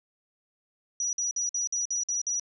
sine tone bursts, 5840 Hz, F#8, 24 cents flat, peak -26 dBFS, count 8, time 1-2.397 s, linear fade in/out 2 ms, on 130 ms, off 51 ms, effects none

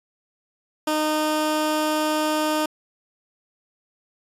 15% pulse tone, 307.3 Hz, D#4, 21 cents flat, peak -14 dBFS, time 0.87-2.66 s, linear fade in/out 5 ms, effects resampled to 32000 Hz

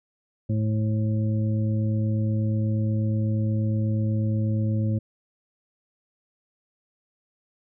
harmonic tone, 108.3 Hz, A2, 27 cents flat, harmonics 1 / 2 / 3 / 5, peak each -22 / -28 / -35 / -38 dBFS, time 0.49-4.99 s, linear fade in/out 10 ms, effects none

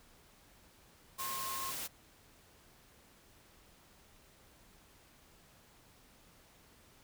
sine tone in noise, 1070 Hz, C6, 38 cents sharp, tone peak -40 dBFS, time 1.18-1.72 s, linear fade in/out 20 ms, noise white, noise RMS -41 dBFS, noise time 1.18-1.88 s, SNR -2 dB, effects pink hiss -63 dBFS RMS until 7.03 s

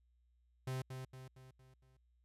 45% pulse tone with echo, 130 Hz, C3, 11 cents flat, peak -38 dBFS, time 0.67-0.82 s, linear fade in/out 5 ms, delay 230 ms, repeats 5, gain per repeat -6 dB, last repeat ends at 1.97 s, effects added 60 Hz sine -70 dBFS peak until 2.24 s + resampled to 32000 Hz

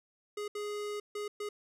square tone bursts at uneven times, 415.3 Hz, G#4, in tune, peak -36 dBFS, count 4, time 0.37-0.48 / 0.55-1 / 1.15-1.28 / 1.4-1.49 s, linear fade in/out 5 ms, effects low-pass 11000 Hz 12 dB/octave

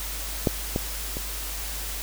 clicks, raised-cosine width 2 ms, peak -6 / -11 / -19 dBFS, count 3, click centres 0.472 / 0.761 / 1.169 s, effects added 50 Hz sine -34 dBFS peak until 2.02 s + white hiss -34 dBFS RMS until 2.02 s

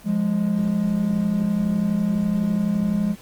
triangle tone pair together, 175.76 / 207.7 Hz, F3 / G#3, +11 / 0 cents, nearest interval minor third, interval 289 cents, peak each -22 / -18 dBFS, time 0.04-3.16 s, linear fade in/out 50 ms, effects pink hiss -47 dBFS RMS until 3.21 s + Opus 24 kbps

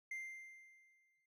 triangle tone with exponential decay, 2093 Hz, C7, in tune, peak -39 dBFS, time 0.11-1.26 s, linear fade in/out 5 ms, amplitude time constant 250 ms, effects none

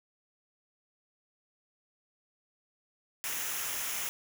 white noise with comb filter, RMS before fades -35 dBFS, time 3.24-4.09 s, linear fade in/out 0 ms, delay 0.23 ms, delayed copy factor -0.55, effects none

